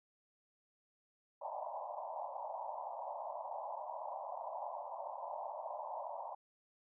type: band-pass noise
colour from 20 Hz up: white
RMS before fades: -44 dBFS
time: 1.41-6.35 s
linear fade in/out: 10 ms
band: 570 to 1000 Hz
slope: 96 dB/octave
effects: none